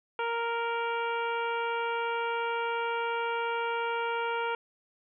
harmonic tone, 465.7 Hz, A#4, 2 cents flat, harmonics 1 / 2 / 3 / 4 / 5 / 6 / 7, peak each -33 / -32 / -35 / -47 / -40 / -43 / -49 dBFS, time 0.19-4.55 s, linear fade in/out 2 ms, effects none

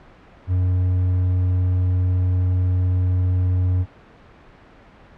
triangle tone, 91.2 Hz, F#2, 24 cents flat, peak -14 dBFS, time 0.47-3.86 s, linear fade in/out 50 ms, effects pink hiss -47 dBFS RMS until 5.17 s + low-pass 2000 Hz 12 dB/octave

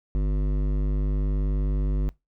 sine tone with hard clipping, 49.73 Hz, G1, 26 cents sharp, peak -23 dBFS, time 0.15-2.09 s, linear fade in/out 0 ms, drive 14 dB, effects noise-tail reverb RT60 0.2 s tail -22 dB re dry

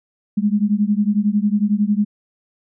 sine beating tone pair, 202.7 / 213.7 Hz, G#3 / G#3, -42 / +50 cents, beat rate 11 Hz, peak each -17 / -18 dBFS, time 0.37-2.05 s, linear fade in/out 10 ms, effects none

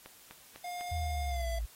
click train, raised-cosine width 0.3 ms, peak -31 dBFS, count 4, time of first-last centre 0.06-0.81 s, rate 4 Hz
square tone with pitch glide, 710 to 670.2 Hz, F5 to E5, +28 to +29 cents, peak -38 dBFS, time 0.64-1.59 s, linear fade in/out 5 ms, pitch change -99 cents, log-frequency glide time 1.29-1.46 s
sine linear sweep, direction down, 82.41 to 53.3 Hz, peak -32 dBFS, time 0.91-1.66 s, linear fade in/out 10 ms
effects white hiss -57 dBFS RMS until 1.75 s + AAC 48 kbps

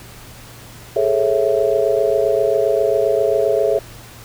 sine chord, A major seventh, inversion third, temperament just, 412.5 / 440 / 550 / 660 Hz, G#4 / A4 / C#5 / E5, -12 / 0 / -14 / +2 cents, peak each -19 dBFS, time 0.96-3.79 s, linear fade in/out 5 ms, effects added 117 Hz sine -42 dBFS peak until 4.24 s + pink hiss -40 dBFS RMS until 4.24 s

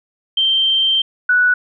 sine tone pair in turn, 3138 / 1476.7 Hz, G7 / F#6, +1 / -4 cents, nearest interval octave + minor second, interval 1305 cents, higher first, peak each -12 / -10 dBFS, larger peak second, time 0.37-1.02 / 1.29-1.54 s, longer first, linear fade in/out 5 ms, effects none

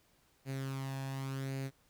sawtooth tone with flanger, 134.8 Hz, C#3, 48 cents flat, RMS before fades -39 dBFS, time 0.45-1.71 s, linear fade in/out 50 ms, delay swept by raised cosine 0.44 to 1.18 ms, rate 0.89 Hz, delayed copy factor +0.55, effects pink hiss -70 dBFS RMS until 1.89 s

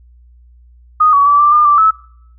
sine tone with pitch steps, 1240 / 1131 / 1155 / 1176 / 1206 / 1170 / 1301 Hz, D#6 / C#6 / D6 / D6 / D6 / D6 / E6, -6 / +34 / -29 / +2 / +46 / -7 / -23 cents, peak -6 dBFS, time 1-1.91 s, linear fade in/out 10 ms, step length 130 ms, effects noise-tail reverb RT60 0.7 s tail -22 dB re dry + added 60 Hz sine -41 dBFS peak until 2.38 s

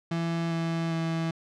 35% pulse tone with pitch steps, 167 / 165.46 / 163.94 Hz, E3 / E3 / E3, +23 / +7 / -9 cents, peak -25 dBFS, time 0.11-1.31 s, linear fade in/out 5 ms, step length 400 ms, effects low-pass 5000 Hz 12 dB/octave

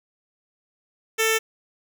10% pulse tone with notch filter, 444.4 Hz, A4, 17 cents sharp, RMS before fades -21 dBFS, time 1.18-1.39 s, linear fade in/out 20 ms, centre 990 Hz, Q 0.97, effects none

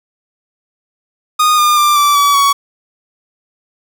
45% pulse tone with pitch steps, 1232 / 1209.4 / 1187.3 / 1165.5 / 1144.2 / 1123.2 Hz, D#6 / D#6 / D6 / D6 / D6 / C#6, -17 / -50 / +19 / -14 / -45 / +22 cents, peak -8 dBFS, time 1.39-2.53 s, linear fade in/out 10 ms, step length 190 ms, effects none

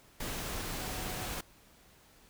sine tone in noise, 740 Hz, F#5, in tune, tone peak -46 dBFS, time 0.81-1.27 s, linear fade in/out 5 ms, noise pink, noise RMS -38 dBFS, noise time 0.2-1.41 s, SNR -11 dB, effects pink hiss -61 dBFS RMS until 2.29 s

